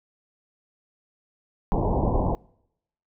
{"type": "low-pass noise", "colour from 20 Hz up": "pink", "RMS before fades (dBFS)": -23, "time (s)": [1.72, 2.35], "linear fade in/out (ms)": 0, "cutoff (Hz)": 1000, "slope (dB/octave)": 96, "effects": ["noise-tail reverb RT60 0.8 s tail -26 dB re dry"]}